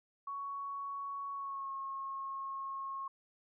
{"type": "tone with pitch glide", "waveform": "sine", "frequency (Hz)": [1115, 1085.8], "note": ["C#6", "C#6"], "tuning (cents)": [10, -36], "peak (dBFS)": -38, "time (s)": [0.27, 3.08], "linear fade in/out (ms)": 5, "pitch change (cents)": -46, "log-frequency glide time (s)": [1.33, 1.72], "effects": []}